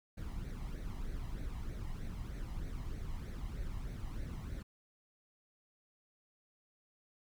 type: noise with flanger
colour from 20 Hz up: brown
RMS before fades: -41 dBFS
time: 0.17-4.63 s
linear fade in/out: 10 ms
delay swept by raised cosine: 0.48 to 1.02 ms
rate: 3.2 Hz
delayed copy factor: +0.6
effects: none